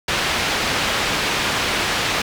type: low-pass noise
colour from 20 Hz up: white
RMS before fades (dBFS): -21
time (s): 0.08-2.22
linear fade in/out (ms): 5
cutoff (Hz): 3400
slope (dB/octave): 12
effects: none